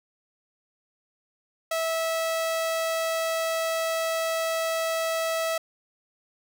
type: tone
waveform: sawtooth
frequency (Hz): 652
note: E5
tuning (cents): -19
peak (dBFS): -21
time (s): 1.71-5.58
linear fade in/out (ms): 5
effects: none